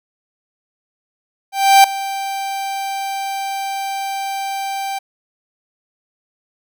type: tone with ADSR envelope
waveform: 45% pulse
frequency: 784 Hz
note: G5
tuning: in tune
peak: -4 dBFS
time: 1.52-4.99 s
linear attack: 320 ms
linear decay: 3 ms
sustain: -17 dB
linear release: 10 ms
effects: none